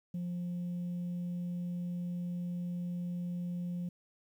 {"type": "tone", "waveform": "sine", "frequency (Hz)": 176, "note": "F3", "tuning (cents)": 14, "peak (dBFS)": -32, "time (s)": [0.14, 3.89], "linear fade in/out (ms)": 5, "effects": ["tanh soft clip ceiling -33 dBFS", "11-bit"]}